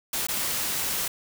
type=noise with dropouts; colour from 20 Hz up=white; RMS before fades=-28 dBFS; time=0.13-1.08 s; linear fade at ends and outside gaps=5 ms; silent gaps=0.27-0.285 s; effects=none